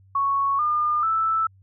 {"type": "tone with pitch steps", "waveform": "sine", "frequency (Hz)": [1108.7, 1209, 1318.5], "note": ["C#6", "D6", "E6"], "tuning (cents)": [0, 50, 0], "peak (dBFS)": -19, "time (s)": [0.15, 1.47], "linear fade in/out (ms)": 5, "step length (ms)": 440, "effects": ["added 96 Hz sine -51 dBFS peak until 1.62 s"]}